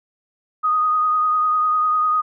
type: tone with vibrato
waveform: sine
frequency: 1243 Hz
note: D#6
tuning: 2 cents flat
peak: -15 dBFS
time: 0.63-2.22 s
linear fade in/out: 20 ms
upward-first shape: triangle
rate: 10 Hz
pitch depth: 25 cents each way
effects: none